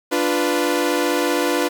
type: chord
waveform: sawtooth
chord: B diminished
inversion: first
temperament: equal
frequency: 293.7 / 349.2 / 493.9 Hz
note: D4 / F4 / B4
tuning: 0 / 0 / 0 cents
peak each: -18 dBFS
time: 0.11-1.69 s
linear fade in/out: 20 ms
effects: 8-bit